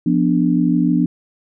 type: chord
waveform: sine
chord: B diminished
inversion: second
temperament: equal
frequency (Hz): 174.61 / 246.9 / 293.7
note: F3 / B3 / D4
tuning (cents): 0 / 0 / 0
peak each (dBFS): -17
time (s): 0.06-1.06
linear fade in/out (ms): 5
effects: none